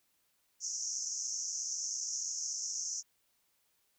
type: band-pass noise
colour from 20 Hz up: white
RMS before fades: -38 dBFS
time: 0.6-3.03 s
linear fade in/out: 50 ms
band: 5500 to 6800 Hz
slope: 96 dB/octave
effects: white hiss -75 dBFS RMS until 3.98 s